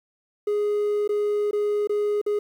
triangle tone with dropouts, 415.3 Hz, G#4, in tune, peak -18 dBFS, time 0.47-2.39 s, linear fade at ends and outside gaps 5 ms, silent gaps 1.077-1.091 / 1.511-1.53 / 1.873-1.894 / 2.215-2.263 s, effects tanh soft clip ceiling -14 dBFS + 9-bit

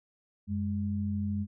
sine tone pair together, 92.5 / 205.6 Hz, F#2 / G#3, 0 / -17 cents, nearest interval octave + major second, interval 1383 cents, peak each -32 / -31 dBFS, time 0.47-1.47 s, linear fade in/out 50 ms, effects none

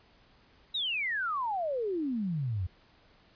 sine exponential sweep, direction down, 3929 to 84.5 Hz, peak -29 dBFS, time 0.74-2.67 s, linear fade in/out 10 ms, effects pink hiss -62 dBFS RMS until 3.35 s + resampled to 11025 Hz

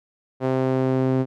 sawtooth tone with band-pass filter sweep, 130.81 Hz, C3, in tune, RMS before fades -21 dBFS, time 0.4-1.26 s, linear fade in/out 50 ms, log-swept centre 490 to 300 Hz, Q 1.1, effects none

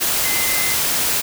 sine tone in noise, 2061 Hz, C7, 27 cents flat, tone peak -24 dBFS, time 0.24-0.75 s, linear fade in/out 20 ms, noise white, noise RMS -19 dBFS, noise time 0-1.22 s, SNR -8 dB, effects none

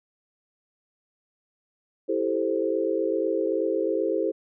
sine chord, A minor seventh, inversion second, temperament equal, 329.6 / 392 / 440 / 523.3 Hz, E4 / G4 / A4 / C5, 0 / 0 / 0 / 0 cents, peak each -28 dBFS, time 2.08-4.32 s, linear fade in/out 20 ms, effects none

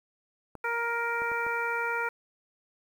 clicks, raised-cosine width 1 ms, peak -27 dBFS, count 4, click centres 0.553 / 1.219 / 1.317 / 1.466 s
harmonic tone, 468.1 Hz, A#4, 7 cents sharp, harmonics 1 / 2 / 3 / 4 / 5, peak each -35 / -33 / -31 / -38 / -36 dBFS, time 0.64-2.09 s, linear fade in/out 5 ms
effects 9-bit

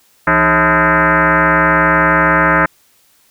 sine tone with frequency modulation, 168.5 Hz, E3, 38 cents sharp, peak -8 dBFS, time 0.27-2.66 s, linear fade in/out 5 ms, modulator 237 Hz, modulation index 7.4, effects white hiss -53 dBFS RMS until 3.3 s

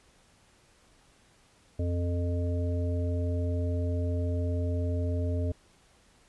harmonic tone, 87.31 Hz, F2, in tune, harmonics 1 / 3 / 5 / 7, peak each -27 / -36 / -39 / -39 dBFS, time 1.79-5.52 s, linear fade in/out 5 ms, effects pink hiss -62 dBFS RMS until 6.28 s + resampled to 24000 Hz

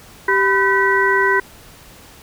sine tone cluster, 391.1 / 999 / 1522 / 1942 Hz, G4 / B5 / F#6 / B6, -4 / +20 / +48 / -30 cents, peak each -18 dBFS, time 0.28-1.4 s, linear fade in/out 5 ms, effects pink hiss -43 dBFS RMS until 2.22 s

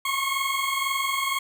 20% pulse tone pair together, 1078 / 1100 Hz, C#6 / C#6, -49 / -14 cents, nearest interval unison, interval 35 cents, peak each -22 dBFS, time 0.05-1.39 s, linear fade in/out 5 ms, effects none

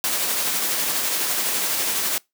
white noise with tremolo, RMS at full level -22 dBFS, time 0.04-2.18 s, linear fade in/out 0 ms, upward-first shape sine, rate 12 Hz, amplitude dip 25%, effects noise-tail reverb RT60 0.2 s tail -25 dB re dry + high-pass 200 Hz 12 dB/octave

